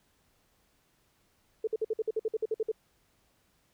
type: tone bursts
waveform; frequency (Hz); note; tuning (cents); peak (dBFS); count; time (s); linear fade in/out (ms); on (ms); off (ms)
sine; 440; A4; 0; -26; 13; 1.64-2.717; 5; 33; 54
effects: pink hiss -70 dBFS RMS until 3.73 s